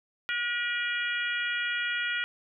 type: harmonic tone with a mistuned harmonic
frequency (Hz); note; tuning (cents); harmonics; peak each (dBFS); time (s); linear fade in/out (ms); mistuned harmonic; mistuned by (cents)
480; B4; -49; 3 / 4 / 5 / 6 / 7; -31 / -33 / -35 / -37 / -38; 0.29-2.24; 0; 7; -23
effects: none